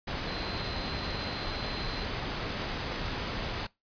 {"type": "tone in noise", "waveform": "sine", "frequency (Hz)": 4101, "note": "C8", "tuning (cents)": -36, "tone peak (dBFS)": -42, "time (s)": [0.27, 2.05], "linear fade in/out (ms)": 10, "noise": "pink", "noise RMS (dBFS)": -34, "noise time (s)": [0.07, 3.67], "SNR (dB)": -11, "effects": ["noise-tail reverb RT60 0.2 s tail -21 dB re dry", "resampled to 11025 Hz"]}